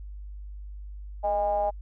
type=ring-modulated tone; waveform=triangle; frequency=98 Hz; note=G2; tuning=in tune; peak=-18 dBFS; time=1.23-1.71 s; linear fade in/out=20 ms; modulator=718 Hz; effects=added 50 Hz sine -37 dBFS peak until 1.81 s